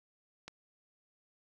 click, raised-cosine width 0.2 ms, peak -27 dBFS, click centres 0.48 s, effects none

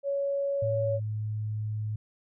sine tone, 559 Hz, C#5, 14 cents sharp, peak -26 dBFS, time 0.03-1 s, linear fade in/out 50 ms
sine tone with pitch glide, 110 to 107.18 Hz, A2 to A2, 0 to -45 cents, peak -29 dBFS, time 0.62-1.96 s, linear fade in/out 5 ms, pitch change -45 cents, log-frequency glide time 0.83-0.94 s
effects none

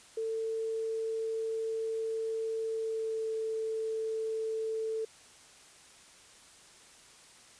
sine tone with pitch glide, 446.7 to 442.8 Hz, A4 to A4, +26 to +11 cents, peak -31 dBFS, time 0.17-5.05 s, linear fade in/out 5 ms, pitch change -15 cents, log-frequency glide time 2.65-3.34 s, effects white hiss -56 dBFS RMS until 7.59 s + resampled to 22050 Hz

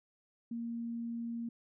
sine tone, 233.1 Hz, A#3, in tune, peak -36 dBFS, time 0.51-1.49 s, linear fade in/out 5 ms, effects none

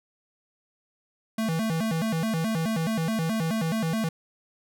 square tone with vibrato, 190 Hz, F#3, 46 cents sharp, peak -25 dBFS, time 1.38-4.09 s, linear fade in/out 5 ms, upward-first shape square, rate 4.7 Hz, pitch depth 270 cents each way, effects none

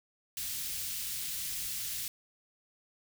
white band-stop noise, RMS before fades -37 dBFS, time 0.37-2.08 s, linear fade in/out 2 ms, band 140 to 2600 Hz, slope 12 dB/octave, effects none

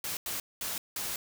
white noise bursts at uneven times, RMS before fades -35 dBFS, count 4, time 0.04-0.17 / 0.26-0.4 / 0.61-0.78 / 0.96-1.16 s, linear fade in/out 2 ms, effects none

